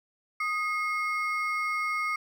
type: ring-modulated tone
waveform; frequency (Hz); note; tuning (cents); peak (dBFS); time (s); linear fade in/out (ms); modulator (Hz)
triangle; 1700; G#6; +40; -22; 0.4-2.16; 5; 456
effects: none